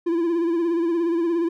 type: tone with vibrato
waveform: triangle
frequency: 337.6 Hz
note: E4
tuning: 41 cents sharp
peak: -17 dBFS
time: 0.06-1.49 s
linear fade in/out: 10 ms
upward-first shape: sine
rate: 17 Hz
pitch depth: 56 cents each way
effects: none